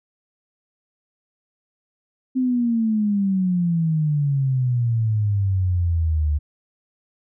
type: exponential sweep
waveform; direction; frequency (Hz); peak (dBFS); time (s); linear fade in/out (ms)
sine; down; 260.9 to 72.9; -17; 2.35-6.39; 20
effects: none